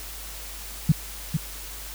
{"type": "tone with echo", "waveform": "sine", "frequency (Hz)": 155.56, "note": "D#3", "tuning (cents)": 0, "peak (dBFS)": -12, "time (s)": [0.89, 0.92], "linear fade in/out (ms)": 5, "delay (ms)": 450, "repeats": 1, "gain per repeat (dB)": -7, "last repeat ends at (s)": 1.37, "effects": ["added 50 Hz sine -40 dBFS peak until 1.94 s", "white hiss -39 dBFS RMS until 1.94 s"]}